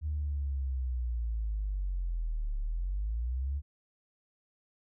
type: linear two-way sweep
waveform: sine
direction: down then up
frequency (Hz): 76.9 to 35.21 to 72.8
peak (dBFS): -29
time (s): 0.01-3.62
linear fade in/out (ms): 50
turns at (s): 2.58
effects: tanh soft clip ceiling -25 dBFS